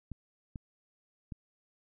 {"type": "clicks", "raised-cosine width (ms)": 5, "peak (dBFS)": -28, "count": 3, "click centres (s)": [0.117, 0.558, 1.322], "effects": []}